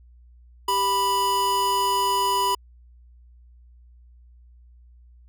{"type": "tone pair together", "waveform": "square", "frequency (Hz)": [393.4, 987.3], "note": ["G4", "B5"], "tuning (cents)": [6, -1], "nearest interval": "octave + major third", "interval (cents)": 1593, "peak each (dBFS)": [-30, -21], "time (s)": [0.68, 2.55], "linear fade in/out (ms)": 5, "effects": ["added 60 Hz sine -48 dBFS peak until 5.28 s"]}